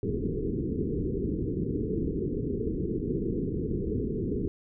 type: low-pass noise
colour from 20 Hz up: white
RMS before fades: -30 dBFS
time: 0.03-4.48 s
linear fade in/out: 0 ms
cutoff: 450 Hz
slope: 96 dB/octave
effects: none